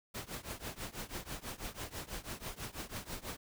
pink noise with tremolo, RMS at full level -40 dBFS, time 0.14-3.37 s, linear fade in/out 10 ms, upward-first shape triangle, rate 6.1 Hz, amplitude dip 95%, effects none

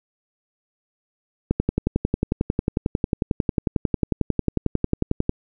click train, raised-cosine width 3 ms, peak -6 dBFS, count 43, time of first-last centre 1.51-5.294 s, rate 11.1 Hz, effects none

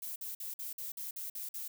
violet noise bursts, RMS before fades -41 dBFS, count 9, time 0.02-1.68 s, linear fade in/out 5 ms, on 140 ms, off 50 ms, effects none

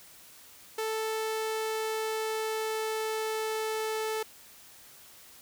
sawtooth tone with pitch glide, 440 to 437.5 Hz, A4 to A4, 0 to -10 cents, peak -26 dBFS, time 0.78-4.23 s, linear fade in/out 5 ms, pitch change -10 cents, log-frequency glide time 0.9-4.11 s, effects white hiss -53 dBFS RMS until 5.41 s

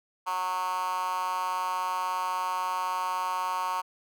10% pulse tone with high-pass filter, 183.7 Hz, F#3, 12 cents flat, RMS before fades -30 dBFS, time 0.26-3.82 s, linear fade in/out 20 ms, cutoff 1000 Hz, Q 6.4, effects none

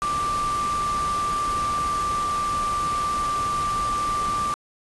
sine tone in noise, 1178 Hz, D6, 5 cents sharp, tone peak -22 dBFS, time 0.02-4.54 s, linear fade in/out 0 ms, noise pink, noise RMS -33 dBFS, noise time 0.02-4.54 s, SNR +8 dB, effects resampled to 24000 Hz

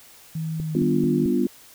sine tone with pitch glide, 160 to 155.27 Hz, D#3 to D#3, +49 to -3 cents, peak -25 dBFS, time 0.35-1.26 s, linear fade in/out 5 ms, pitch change -52 cents, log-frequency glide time 0.58-0.76 s
click train, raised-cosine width 3 ms, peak -21 dBFS, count 4, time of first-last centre 0.6-1.259 s, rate 4.55 Hz
sine chord, G dominant seventh, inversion none, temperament equal, 196 / 246.9 / 293.7 / 349.2 Hz, G3 / B3 / D4 / F4, 0 / 0 / 0 / 0 cents, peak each -26 / -22 / -26 / -24 dBFS, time 0.75-1.47 s, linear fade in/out 2 ms
effects white hiss -49 dBFS RMS until 1.74 s

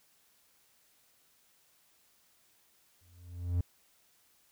triangle tone with exponential growth, 87.8 Hz, F2, 10 cents sharp, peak -23 dBFS, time 3.01-3.61 s, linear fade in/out 5 ms, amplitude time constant 130 ms, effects white hiss -68 dBFS RMS until 4.51 s

